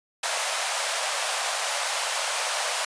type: high-pass noise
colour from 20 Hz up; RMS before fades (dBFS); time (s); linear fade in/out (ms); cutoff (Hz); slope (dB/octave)
pink; -27; 0.23-2.85; 5; 560; 48
effects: resampled to 22050 Hz